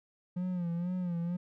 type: tone with vibrato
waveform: triangle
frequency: 176 Hz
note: F3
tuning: 14 cents sharp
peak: -29 dBFS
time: 0.36-1.37 s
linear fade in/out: 10 ms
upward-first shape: sine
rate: 2.1 Hz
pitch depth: 72 cents each way
effects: none